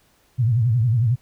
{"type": "tone with vibrato", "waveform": "sine", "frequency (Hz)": 117.1, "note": "A#2", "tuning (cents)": 8, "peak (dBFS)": -15, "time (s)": [0.38, 1.16], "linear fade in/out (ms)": 20, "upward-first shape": "sine", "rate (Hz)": 11, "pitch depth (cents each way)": 160, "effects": ["pink hiss -60 dBFS RMS until 1.21 s"]}